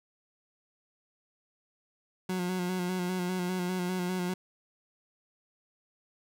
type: tone with vibrato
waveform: 30% pulse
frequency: 181.5 Hz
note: F#3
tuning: 33 cents flat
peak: -27 dBFS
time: 2.29-4.34 s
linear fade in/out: 5 ms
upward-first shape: square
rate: 5 Hz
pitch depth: 31 cents each way
effects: none